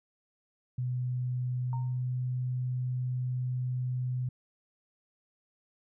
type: tone with pitch glide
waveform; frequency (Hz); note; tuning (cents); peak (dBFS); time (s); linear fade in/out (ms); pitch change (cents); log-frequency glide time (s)
sine; 125.2 to 126.14; B2 to B2; +24 to +37; -29; 0.78-4.29; 5; +13; 1.58-2.21
type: tone with exponential decay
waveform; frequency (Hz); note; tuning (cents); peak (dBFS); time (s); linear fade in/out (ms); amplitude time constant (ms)
sine; 924; A#5; -16; -37; 1.73-2.02; 1; 61
effects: none